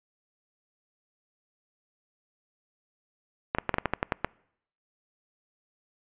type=clicks; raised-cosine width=0.5 ms; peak=-9 dBFS; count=10; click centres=3.549 / 3.585 / 3.693 / 3.742 / 3.784 / 3.857 / 3.936 / 4.029 / 4.122 / 4.246 s; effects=noise-tail reverb RT60 0.7 s tail -25 dB re dry + resampled to 8000 Hz